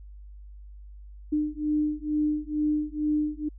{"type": "beating tone pair", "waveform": "sine", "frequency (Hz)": [300.4, 302.6], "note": ["D4", "D#4"], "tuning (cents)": [39, -48], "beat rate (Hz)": 2.2, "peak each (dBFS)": -27, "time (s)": [1.32, 3.49], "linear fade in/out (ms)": 10, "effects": ["added 50 Hz sine -42 dBFS peak until 3.58 s"]}